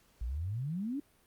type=exponential sweep; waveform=sine; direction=up; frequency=53.1 to 300 Hz; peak=-33 dBFS; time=0.21-1 s; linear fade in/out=5 ms; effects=pink hiss -67 dBFS RMS until 1.26 s + Opus 48 kbps

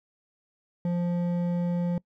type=tone with hard clipping; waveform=sine; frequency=174.61 Hz; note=F3; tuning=in tune; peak=-26 dBFS; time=0.85-1.98 s; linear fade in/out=2 ms; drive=8 dB; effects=noise-tail reverb RT60 0.1 s tail -23 dB re dry

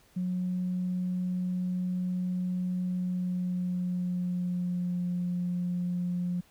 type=tone with pitch glide; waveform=sine; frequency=181.5 to 177.46 Hz; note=F#3 to F3; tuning=-33 to +28 cents; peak=-27 dBFS; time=0.16-6.41 s; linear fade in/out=10 ms; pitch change=-39 cents; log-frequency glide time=2.87-5.06 s; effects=tanh soft clip ceiling -23 dBFS + pink hiss -62 dBFS RMS until 6.5 s

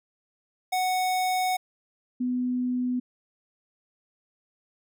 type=tone pair in turn; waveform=square / sine; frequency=740 / 249.4 Hz; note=F#5 / B3; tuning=0 / +17 cents; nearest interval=octave + perfect fifth; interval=1883 cents; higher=first; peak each=-24 dBFS; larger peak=neither; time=0.72-1.57 / 2.2-3 s; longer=first; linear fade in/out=10 ms; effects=none

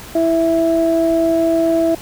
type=tone pair together; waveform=sine; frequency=329.6 / 659.2 Hz; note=E4 / E5; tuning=0 / 0 cents; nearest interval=octave; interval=1200 cents; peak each=-14 dBFS; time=0.15-1.95 s; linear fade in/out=5 ms; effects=tanh soft clip ceiling -5 dBFS + pink hiss -35 dBFS RMS until 2.01 s

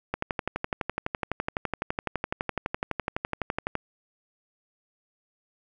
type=click train; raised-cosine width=0.5 ms; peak=-12 dBFS; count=44; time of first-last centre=0.14-3.753 s; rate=11.9 Hz; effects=none

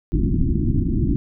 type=low-pass noise; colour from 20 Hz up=pink; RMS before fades=-19 dBFS; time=0.12-1.16 s; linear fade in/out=0 ms; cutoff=350 Hz; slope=96 dB/octave; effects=none

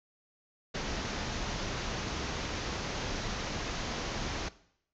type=low-pass noise; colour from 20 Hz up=pink; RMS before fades=-36 dBFS; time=0.74-4.49 s; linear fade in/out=10 ms; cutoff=6700 Hz; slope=96 dB/octave; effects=noise-tail reverb RT60 0.7 s tail -18 dB re dry

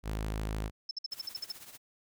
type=tone; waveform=sawtooth; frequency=53.2 Hz; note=G#1; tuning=42 cents sharp; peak=-29 dBFS; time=0.03-0.71 s; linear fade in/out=50 ms
type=tone bursts; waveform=sine; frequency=5270 Hz; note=E8; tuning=1 cent flat; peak=-33 dBFS; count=9; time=0.89-1.519 s; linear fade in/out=5 ms; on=21 ms; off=55 ms
type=noise with tremolo; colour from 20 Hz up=white; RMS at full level=-47 dBFS; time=1.11-1.78 s; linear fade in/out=20 ms; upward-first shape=triangle; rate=16 Hz; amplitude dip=75%
effects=none

